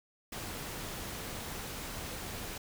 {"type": "noise", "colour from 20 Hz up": "pink", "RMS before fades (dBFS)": -41, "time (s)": [0.32, 2.58], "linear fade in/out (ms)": 5, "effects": []}